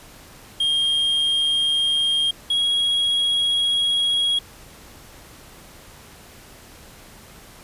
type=tone pair in turn; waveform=triangle; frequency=3224 / 3305 Hz; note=G7 / G#7; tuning=+48 / -9 cents; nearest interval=unison; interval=43 cents; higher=second; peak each=-16 dBFS; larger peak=neither; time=0.6-2.31 / 2.5-4.39 s; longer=second; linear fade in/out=5 ms; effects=pink hiss -45 dBFS RMS until 7.63 s + resampled to 32000 Hz